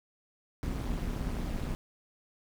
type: noise with amplitude modulation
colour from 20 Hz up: brown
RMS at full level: -30 dBFS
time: 0.63-1.75 s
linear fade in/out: 0 ms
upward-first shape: sine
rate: 205 Hz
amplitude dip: 80%
effects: none